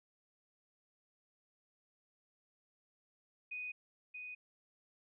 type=tone with echo; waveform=sine; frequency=2489 Hz; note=D#7; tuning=in tune; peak=-40 dBFS; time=3.51-3.72 s; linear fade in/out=10 ms; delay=630 ms; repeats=1; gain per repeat=-4 dB; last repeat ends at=4.35 s; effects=none